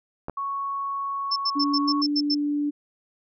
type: clicks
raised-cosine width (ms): 1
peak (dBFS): -18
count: 2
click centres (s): 0.284 / 0.297
type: tone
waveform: sine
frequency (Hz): 1108.7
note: C#6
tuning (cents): 0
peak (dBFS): -26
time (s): 0.37-2.02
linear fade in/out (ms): 5
type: tone bursts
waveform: sine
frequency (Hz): 5300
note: E8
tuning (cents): +9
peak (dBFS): -21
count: 8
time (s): 1.31-2.349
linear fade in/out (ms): 10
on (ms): 52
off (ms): 89
type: tone with pitch glide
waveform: sine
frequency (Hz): 287.7 to 292.1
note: D4 to D4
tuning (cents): -36 to -9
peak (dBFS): -22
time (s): 1.55-2.71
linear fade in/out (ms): 20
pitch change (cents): +27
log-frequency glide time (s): 1.81-1.93
effects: none